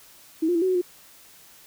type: tone with pitch steps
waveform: sine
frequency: 320.5 / 352.7 / 333 / 374.5 / 369.6 / 356.4 Hz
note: E4 / F4 / E4 / F#4 / F#4 / F4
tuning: -49 / +17 / +18 / +21 / -2 / +35 cents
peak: -19 dBFS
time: 0.42-0.816 s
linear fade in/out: 10 ms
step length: 66 ms
effects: white hiss -51 dBFS RMS until 1.66 s